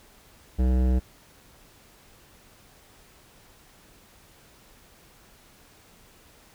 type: tone with hard clipping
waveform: sine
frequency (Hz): 63.3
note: B1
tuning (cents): +43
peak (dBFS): -21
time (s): 0.58-1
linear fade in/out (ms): 20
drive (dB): 15
effects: pink hiss -55 dBFS RMS until 6.54 s